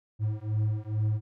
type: beating tone pair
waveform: triangle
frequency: 106 / 108.3 Hz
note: G#2 / A2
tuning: +36 / -27 cents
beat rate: 2.3 Hz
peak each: -27 dBFS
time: 0.19-1.21 s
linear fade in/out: 50 ms
effects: none